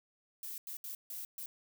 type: noise bursts at uneven times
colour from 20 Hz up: violet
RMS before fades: -43 dBFS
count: 5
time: 0.43-0.58 / 0.67-0.77 / 0.84-0.95 / 1.1-1.25 / 1.38-1.46 s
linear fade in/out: 2 ms
effects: none